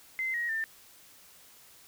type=tone with pitch steps; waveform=sine; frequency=2068 / 1890 / 1793 Hz; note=C7 / A#6 / A6; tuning=-21 / +23 / +32 cents; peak=-29 dBFS; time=0.19-0.64 s; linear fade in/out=0 ms; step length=150 ms; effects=white hiss -56 dBFS RMS until 1.87 s